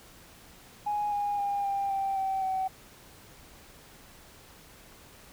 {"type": "tone with pitch steps", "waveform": "sine", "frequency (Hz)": [831, 818.6, 806.4, 794.4, 782.5, 770.9, 759.4], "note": ["G#5", "G#5", "G5", "G5", "G5", "G5", "F#5"], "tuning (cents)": [1, -25, 49, 23, -3, -29, 45], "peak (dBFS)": -26, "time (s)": [0.86, 2.68], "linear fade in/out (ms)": 10, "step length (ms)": 260, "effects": ["tanh soft clip ceiling -22 dBFS", "pink hiss -53 dBFS RMS until 5.32 s"]}